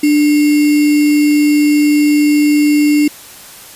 sine tone with sample-and-hold, 295.8 Hz, D4, 13 cents sharp, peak -7 dBFS, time 0.03-3.08 s, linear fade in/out 5 ms, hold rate 2450 Hz, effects white hiss -35 dBFS RMS until 3.75 s + resampled to 32000 Hz

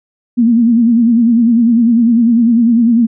sine tone with vibrato, 233.1 Hz, A#3, in tune, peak -6 dBFS, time 0.37-3.07 s, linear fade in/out 20 ms, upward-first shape sine, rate 10 Hz, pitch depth 81 cents each way, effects none

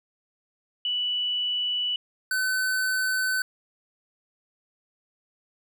sine / square tone pair in turn, 2960 / 1517.2 Hz, F#7 / F#6, 0 / +43 cents, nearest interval octave, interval 1157 cents, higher first, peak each -24 dBFS, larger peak neither, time 0.85-1.96 / 2.31-3.42 s, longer neither, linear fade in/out 2 ms, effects none

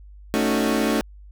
30% pulse chord, D# half-diminished seventh, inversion second, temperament equal with one note detuned, 220.8 / 277.2 / 311.1 / 370 Hz, A3 / C#4 / D#4 / F#4, +6 / 0 / 0 / 0 cents, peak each -20 / -22 / -23 / -26 dBFS, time 0.34-1.01 s, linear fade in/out 0 ms, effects added 50 Hz sine -41 dBFS peak until 1.31 s

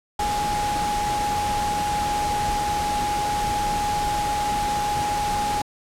sine tone in noise, 830.6 Hz, G#5, in tune, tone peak -22 dBFS, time 0.19-5.62 s, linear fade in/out 5 ms, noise pink, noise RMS -29 dBFS, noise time 0.19-5.62 s, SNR +4 dB, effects low-pass 10000 Hz 12 dB/octave

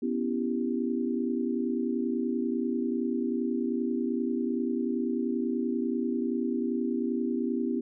sine chord, C# half-diminished seventh, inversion third, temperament equal, 246.9 / 277.2 / 329.6 / 392 Hz, B3 / C#4 / E4 / G4, 0 / 0 / 0 / 0 cents, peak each -29 / -34 / -33 / -34 dBFS, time 0.02-7.81 s, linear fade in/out 10 ms, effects none

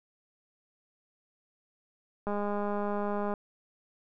click train, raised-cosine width 1 ms, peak -20 dBFS, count 220, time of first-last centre 2.27-3.338 s, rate 205 Hz, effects none

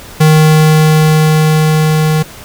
square tone with level ramp, 155.56 Hz, D#3, in tune, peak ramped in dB -4 to -9 dBFS, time 0.2-2.23 s, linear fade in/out 10 ms, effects pink hiss -32 dBFS RMS until 2.44 s

